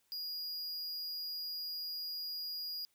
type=tone; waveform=square; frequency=4867 Hz; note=D#8; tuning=39 cents flat; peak=-39 dBFS; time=0.12-2.85 s; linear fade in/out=0 ms; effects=white hiss -75 dBFS RMS until 2.94 s